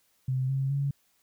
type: tone with pitch steps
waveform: sine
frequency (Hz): 130.1 / 135 / 140.08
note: C3 / C#3 / C#3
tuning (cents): -9 / -45 / +18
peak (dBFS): -25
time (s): 0.28-0.91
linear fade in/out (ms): 5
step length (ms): 210
effects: white hiss -69 dBFS RMS until 1.22 s